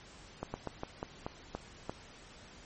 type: slowing click train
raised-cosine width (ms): 1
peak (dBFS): -22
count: 8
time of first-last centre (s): 0.43-1.895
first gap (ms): 110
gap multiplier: 1.21
effects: pink hiss -54 dBFS RMS until 2.65 s + MP3 32 kbps